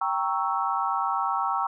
sine chord, G diminished seventh, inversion none, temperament equal, 784 / 932.3 / 1108.7 / 1318.5 Hz, G5 / Bb5 / Db6 / Fb6, 0 / 0 / 0 / 0 cents, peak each -29 dBFS, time 0.01-1.67 s, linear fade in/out 5 ms, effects none

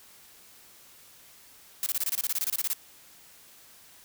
blue noise bursts, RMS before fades -28 dBFS, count 16, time 1.83-2.732 s, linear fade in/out 0 ms, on 32 ms, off 26 ms, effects white hiss -54 dBFS RMS until 4.04 s

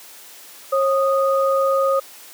sine tone pair together, 542 / 1239.4 Hz, C#5 / D#6, -39 / -7 cents, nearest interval octave + major second, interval 1432 cents, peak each -16 / -20 dBFS, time 0.72-2 s, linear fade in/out 10 ms, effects white hiss -42 dBFS RMS until 2.33 s + high-pass 300 Hz 12 dB/octave

